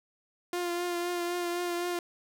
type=tone with vibrato; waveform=sawtooth; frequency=350 Hz; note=F4; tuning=4 cents sharp; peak=-26 dBFS; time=0.53-1.99 s; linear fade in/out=2 ms; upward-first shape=triangle; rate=3.9 Hz; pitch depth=26 cents each way; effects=none

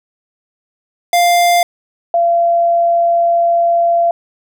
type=tone pair in turn; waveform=square / sine; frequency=698.5 / 683.7 Hz; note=F5 / F5; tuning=0 / -37 cents; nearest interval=unison; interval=37 cents; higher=first; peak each=-9 dBFS; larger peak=neither; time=1.13-1.63 / 2.14-4.11 s; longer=second; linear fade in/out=2 ms; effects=none

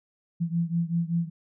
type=beating tone pair; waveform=sine; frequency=167.1 / 172.3 Hz; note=E3 / F3; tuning=+24 / -23 cents; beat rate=5.2 Hz; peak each=-26 / -28 dBFS; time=0.4-1.3 s; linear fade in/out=20 ms; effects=none

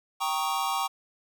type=chord; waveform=square; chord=Eb dominant seventh; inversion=first; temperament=equal; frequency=784 / 932.3 / 1108.7 / 1244.5 Hz; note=G5 / Bb5 / Db6 / Eb6; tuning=0 / 0 / 0 / 0 cents; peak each=-32 / -33 / -31 / -36 dBFS; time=0.2-0.88 s; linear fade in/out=20 ms; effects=none

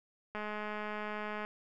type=click train; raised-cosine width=0.5 ms; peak=-25 dBFS; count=233; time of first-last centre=0.35-1.45 s; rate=211 Hz; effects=none

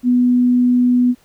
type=tone; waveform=sine; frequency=246.9 Hz; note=B3; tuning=in tune; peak=-10 dBFS; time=0.03-1.15 s; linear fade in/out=50 ms; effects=pink hiss -54 dBFS RMS until 1.24 s

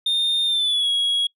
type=tone with pitch glide; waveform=sine; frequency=3641 to 3320 Hz; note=A#7 to G#7; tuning=-41 to -1 cents; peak=-15 dBFS; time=0.06-1.27 s; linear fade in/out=5 ms; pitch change=-160 cents; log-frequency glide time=0.46-0.89 s; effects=noise-tail reverb RT60 0.1 s tail -26 dB re dry + tanh soft clip ceiling -17 dBFS

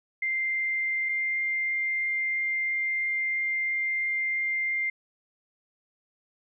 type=tone pair in turn; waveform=sine; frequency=2093 / 2101 Hz; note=C7 / C7; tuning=0 / +7 cents; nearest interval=unison; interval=7 cents; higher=second; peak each=-25 dBFS; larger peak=neither; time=0.22-1.09 / 1.09-4.9 s; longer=second; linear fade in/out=5 ms; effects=none

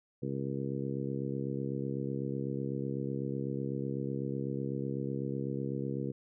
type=harmonic tone; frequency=68 Hz; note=C#2; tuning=33 cents flat; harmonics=2 / 3 / 4 / 5 / 6 / 7; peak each=-37 / -39 / -40 / -41 / -42 / -42 dBFS; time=0.22-6.12 s; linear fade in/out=10 ms; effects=none

